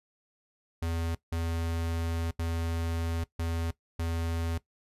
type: tone bursts at uneven times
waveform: square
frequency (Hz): 83.1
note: E2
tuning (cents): +15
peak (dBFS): -30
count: 5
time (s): 0.82-1.15 / 1.32-2.31 / 2.39-3.24 / 3.39-3.71 / 3.99-4.58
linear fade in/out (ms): 5
effects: noise-tail reverb RT60 0.1 s tail -18 dB re dry + resampled to 32000 Hz